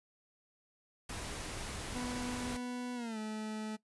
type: noise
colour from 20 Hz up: pink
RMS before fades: -42 dBFS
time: 1.09-2.57 s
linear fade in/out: 5 ms
type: tone with pitch glide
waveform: 40% pulse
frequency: 246.8 to 216.1 Hz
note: B3 to A3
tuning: -1 to -31 cents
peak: -37 dBFS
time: 1.94-3.77 s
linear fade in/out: 20 ms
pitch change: -230 cents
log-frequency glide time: 2.95-3.18 s
effects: noise-tail reverb RT60 0.1 s tail -19 dB re dry + resampled to 24000 Hz